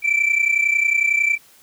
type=tone pair together; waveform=sine; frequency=2318 / 2349 Hz; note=D7 / D7; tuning=-23 / 0 cents; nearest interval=unison; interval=23 cents; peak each=-16 dBFS; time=0.02-1.38 s; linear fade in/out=50 ms; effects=tanh soft clip ceiling -12 dBFS + white hiss -51 dBFS RMS until 1.62 s